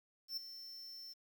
square tone with ADSR envelope, 5370 Hz, E8, 31 cents sharp, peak -37 dBFS, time 0.28-1.14 s, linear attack 91 ms, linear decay 8 ms, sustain -12 dB, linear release 19 ms, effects 11-bit

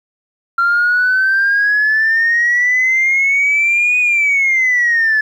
sine exponential two-way sweep, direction up then down, 1373 to 2488 to 1716 Hz, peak -9 dBFS, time 0.58-5.21 s, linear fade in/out 5 ms, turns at 3.99 s, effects tanh soft clip ceiling -7 dBFS + 8-bit

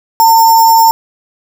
sine tone with sample-and-hold, 905 Hz, A5, 48 cents sharp, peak -3 dBFS, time 0.2-0.91 s, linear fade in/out 0 ms, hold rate 6300 Hz, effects none

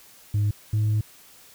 sine tone pair in turn, 103.7 / 106.99 Hz, G#2 / A2, -2 / -48 cents, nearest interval minor second, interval 54 cents, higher second, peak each -17 dBFS, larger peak neither, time 0.34-0.51 / 0.73-1.01 s, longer second, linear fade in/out 5 ms, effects tanh soft clip ceiling -18 dBFS + white hiss -51 dBFS RMS until 1.54 s

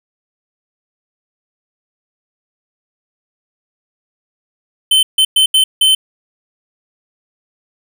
square tone bursts at uneven times, 3073 Hz, G7, 35 cents flat, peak -8 dBFS, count 5, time 4.91-5.03 / 5.18-5.25 / 5.36-5.46 / 5.54-5.64 / 5.81-5.95 s, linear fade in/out 5 ms, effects none

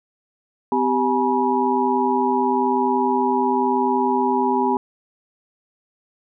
sine tone cluster, 255 / 391.1 / 844 / 965 Hz, C4 / G4 / G#5 / B5, -44 / -4 / +28 / -40 cents, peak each -22 dBFS, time 0.72-4.77 s, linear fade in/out 2 ms, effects none

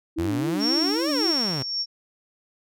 sine tone with vibrato, 310 Hz, D#4, 6 cents flat, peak -24 dBFS, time 0.16-1.32 s, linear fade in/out 20 ms, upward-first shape sine, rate 3.8 Hz, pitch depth 150 cents each way
sawtooth exponential two-way sweep, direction up then down, 79.4 to 622.3 to 122.8 Hz, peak -23 dBFS, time 0.18-1.63 s, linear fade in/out 10 ms, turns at 1.1 s
sine tone with tremolo, 5490 Hz, F8, 31 cents flat, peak -21 dBFS, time 0.59-1.86 s, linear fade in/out 50 ms, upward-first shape sine, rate 1.7 Hz, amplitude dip 60%
effects none

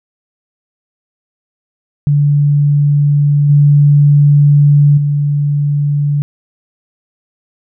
sine tone with level steps, 145 Hz, D3, 22 cents flat, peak -7 / -4 / -10 dBFS, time 2.07-6.22 s, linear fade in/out 0 ms, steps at 3.49 / 4.97 s, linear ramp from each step 10 ms, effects none

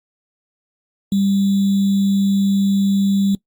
sine tone with sample-and-hold, 197.5 Hz, G3, 13 cents sharp, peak -13 dBFS, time 1.12-3.35 s, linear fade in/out 2 ms, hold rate 3675 Hz, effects noise-tail reverb RT60 0.1 s tail -23 dB re dry + Opus 48 kbps

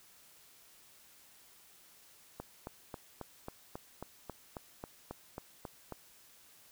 click train, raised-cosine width 1 ms, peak -27 dBFS, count 14, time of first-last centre 2.4-5.923 s, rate 3.69 Hz, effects white hiss -61 dBFS RMS until 6.71 s

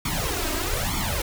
pink noise with flanger, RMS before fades -26 dBFS, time 0.05-1.22 s, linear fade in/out 5 ms, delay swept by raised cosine 0.89 to 3.19 ms, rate 1.1 Hz, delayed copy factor +0.85, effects none

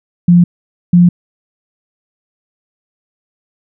sine tone pair in turn, 174.61 / 175.59 Hz, F3 / F3, 0 / +10 cents, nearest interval unison, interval 10 cents, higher second, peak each -3 dBFS, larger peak neither, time 0.28-0.44 / 0.93-1.09 s, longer neither, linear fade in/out 5 ms, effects none

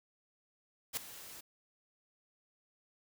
white noise with ADSR envelope, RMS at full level -33 dBFS, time 0.93-1.41 s, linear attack 40 ms, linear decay 3 ms, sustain -17 dB, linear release 8 ms, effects none

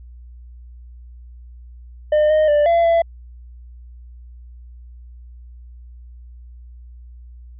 triangle tone with pitch steps, 605 / 618 / 590 / 678 / 671 Hz, D#5 / D#5 / D5 / E5 / E5, -49 / -12 / +8 / +49 / +31 cents, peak -10 dBFS, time 2.12-3.02 s, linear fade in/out 5 ms, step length 180 ms, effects added 60 Hz sine -37 dBFS peak until 7.59 s + resampled to 8000 Hz

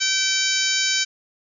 harmonic tone, 771 Hz, G5, 29 cents flat, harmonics 2 / 3 / 4 / 5 / 6 / 7 / 8 / 9, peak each -27 / -27 / -27 / -27 / -27 / -27 / -27 / -27 dBFS, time 0-1.05 s, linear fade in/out 20 ms, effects none

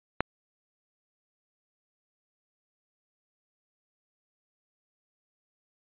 click, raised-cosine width 0.5 ms, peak -8 dBFS, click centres 0.206 s, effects resampled to 8000 Hz

